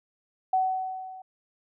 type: tone with level ramp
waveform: sine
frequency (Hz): 752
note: F#5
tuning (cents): +28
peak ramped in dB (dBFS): -19 to -41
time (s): 0.53-1.22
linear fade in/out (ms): 5
effects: none